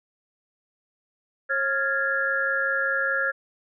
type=tone cluster; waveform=sine; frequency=541 / 1395 / 1664 / 1769 Hz; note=C#5 / F6 / G#6 / A6; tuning=-42 / -2 / +3 / +9 cents; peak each=-30 / -26 / -25 / -33 dBFS; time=1.49-3.32 s; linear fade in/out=20 ms; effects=none